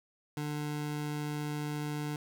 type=tone; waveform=25% pulse; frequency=148.8 Hz; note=D3; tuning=23 cents sharp; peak=-30 dBFS; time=0.37-2.16 s; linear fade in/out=2 ms; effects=none